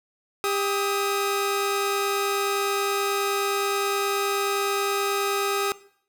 sawtooth tone pair together, 398.5 / 1265 Hz, G4 / D#6, +28 / +28 cents, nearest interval octave + minor sixth, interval 2000 cents, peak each -21 / -23 dBFS, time 0.44-5.72 s, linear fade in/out 0 ms, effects noise-tail reverb RT60 0.6 s tail -18 dB re dry

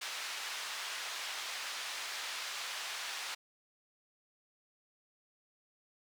white band-pass noise, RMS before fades -41 dBFS, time 0.01-3.35 s, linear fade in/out 10 ms, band 900 to 4400 Hz, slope 12 dB/octave, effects none

